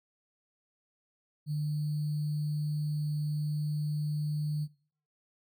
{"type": "tone with sample-and-hold", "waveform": "sine", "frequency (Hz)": 150.1, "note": "D3", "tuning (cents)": 38, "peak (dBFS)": -29, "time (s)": [1.46, 4.68], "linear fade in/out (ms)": 50, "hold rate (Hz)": 4410, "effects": ["noise-tail reverb RT60 0.5 s tail -21 dB re dry"]}